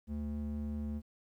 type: ring-modulated tone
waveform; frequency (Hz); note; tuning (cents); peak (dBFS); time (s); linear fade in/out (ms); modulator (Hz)
triangle; 146.9; D3; +1; -30; 0.07-1.02; 50; 72.2
effects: 12-bit